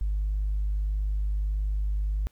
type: tone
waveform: sine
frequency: 50.8 Hz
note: G#1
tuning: 38 cents flat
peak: -23 dBFS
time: 0.01-2.27 s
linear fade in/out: 0 ms
effects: tanh soft clip ceiling -21 dBFS + pink hiss -66 dBFS RMS until 2.31 s